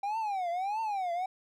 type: tone with vibrato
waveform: triangle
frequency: 784 Hz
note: G5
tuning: in tune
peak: -28 dBFS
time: 0.03-1.26 s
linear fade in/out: 5 ms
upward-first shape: triangle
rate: 1.6 Hz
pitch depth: 260 cents each way
effects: none